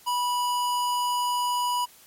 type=tone; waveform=square; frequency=980 Hz; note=B5; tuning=14 cents flat; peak=-24 dBFS; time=0.06-1.86 s; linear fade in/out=20 ms; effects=white hiss -53 dBFS RMS until 2.06 s + MP3 64 kbps